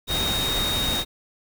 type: tone in noise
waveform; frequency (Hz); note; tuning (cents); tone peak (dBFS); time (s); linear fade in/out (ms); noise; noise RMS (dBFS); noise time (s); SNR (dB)
sine; 3729; A#7; 0; -24; 0.07-1.05; 50; pink; -27; 0.07-1.05; 0
effects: none